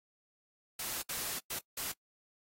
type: noise bursts at uneven times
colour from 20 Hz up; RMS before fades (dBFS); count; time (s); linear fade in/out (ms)
white; -38; 4; 0.79-1.02 / 1.09-1.39 / 1.5-1.59 / 1.77-1.92; 5
effects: noise-tail reverb RT60 0.1 s tail -23 dB re dry + AAC 48 kbps